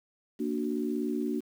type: chord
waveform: sine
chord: Bb augmented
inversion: none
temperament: equal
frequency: 233.1 / 293.7 / 370 Hz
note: Bb3 / D4 / F#4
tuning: 0 / 0 / 0 cents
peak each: -32 / -32 / -34 dBFS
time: 0.39-1.41 s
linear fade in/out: 20 ms
effects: 9-bit